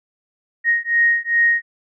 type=beating tone pair; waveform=sine; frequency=1868 / 1870.5 Hz; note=A#6 / A#6; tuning=+3 / +5 cents; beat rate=2.5 Hz; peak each=-17 dBFS; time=0.64-1.62 s; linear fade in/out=50 ms; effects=none